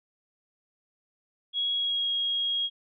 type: tone with pitch glide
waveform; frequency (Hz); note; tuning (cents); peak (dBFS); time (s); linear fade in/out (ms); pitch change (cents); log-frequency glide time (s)
sine; 3322 to 3280; G#7 to G#7; 0 to -22; -25; 1.53-2.7; 50; -22; 1.73-2.11
effects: none